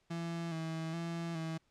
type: tone with vibrato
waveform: 35% pulse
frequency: 164.81 Hz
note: E3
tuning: in tune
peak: -35 dBFS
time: 0.1-1.58 s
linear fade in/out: 10 ms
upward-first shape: square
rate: 1.2 Hz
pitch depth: 33 cents each way
effects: pink hiss -75 dBFS RMS until 1.7 s + low-pass 7000 Hz 12 dB/octave